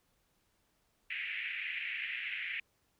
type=band-pass noise; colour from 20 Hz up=pink; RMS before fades=-39 dBFS; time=1.1-2.6 s; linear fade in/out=5 ms; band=1900 to 2700 Hz; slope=48 dB/octave; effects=pink hiss -75 dBFS RMS until 2.99 s